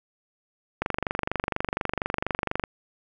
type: click train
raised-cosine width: 0.5 ms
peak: -10 dBFS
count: 45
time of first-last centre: 0.82-2.638 s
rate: 24.2 Hz
effects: none